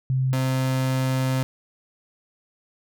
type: tone pair in turn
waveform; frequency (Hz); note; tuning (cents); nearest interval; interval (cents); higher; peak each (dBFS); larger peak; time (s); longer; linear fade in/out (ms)
sine / 35% pulse; 130.81 / 130.81; C3 / C3; 0 / 0; unison; 0; neither; -19; neither; 0.1-0.33 / 0.33-1.43; second; 0
effects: none